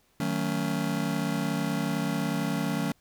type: chord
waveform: square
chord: D# half-diminished seventh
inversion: none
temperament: just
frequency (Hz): 155.56 / 186.68 / 224 / 280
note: D#3 / F#3 / A3 / C#4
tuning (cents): 0 / +16 / +31 / +18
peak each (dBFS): -33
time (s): 0.2-2.92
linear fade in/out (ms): 2
effects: pink hiss -66 dBFS RMS until 3 s